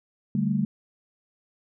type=chord; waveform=sine; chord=D suspended fourth; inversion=none; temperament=just; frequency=146.83 / 195.78 / 220.2 Hz; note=D3 / G3 / A3; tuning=0 / -2 / +2 cents; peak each=-28 / -25 / -26 dBFS; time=0.35-0.65 s; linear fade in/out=2 ms; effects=none